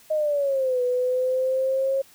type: exponential two-way sweep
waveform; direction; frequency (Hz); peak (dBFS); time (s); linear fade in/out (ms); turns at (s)
sine; down then up; 627 to 493.9 to 543; -20; 0.1-2.02; 10; 0.82
effects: white hiss -53 dBFS RMS until 2.14 s